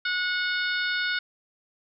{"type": "harmonic tone", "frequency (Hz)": 730, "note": "F#5", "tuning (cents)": -24, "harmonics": [2, 3, 4, 5, 6, 7], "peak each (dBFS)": [-26, -34, -37, -33, -36, -42], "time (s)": [0.05, 1.19], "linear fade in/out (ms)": 5, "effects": []}